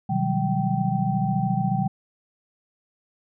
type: tone cluster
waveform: sine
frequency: 124.7 / 153.6 / 181.2 / 195.2 / 775 Hz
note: B2 / D#3 / F#3 / G3 / G5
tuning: +17 / -22 / -36 / -7 / -20 cents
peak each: -27 dBFS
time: 0.09-1.88 s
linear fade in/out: 10 ms
effects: none